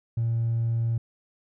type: tone with hard clipping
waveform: sine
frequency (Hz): 115.6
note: A#2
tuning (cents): -14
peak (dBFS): -23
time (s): 0.17-0.98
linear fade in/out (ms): 5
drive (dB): 1
effects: none